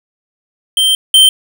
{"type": "tone pair in turn", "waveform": "square", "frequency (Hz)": [3136, 3116], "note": ["G7", "G7"], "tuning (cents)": [0, -11], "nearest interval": "unison", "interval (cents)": 11, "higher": "first", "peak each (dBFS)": [-9, -4], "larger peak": "second", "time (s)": [[0.77, 0.95], [1.14, 1.29]], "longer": "first", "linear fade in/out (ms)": 2, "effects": []}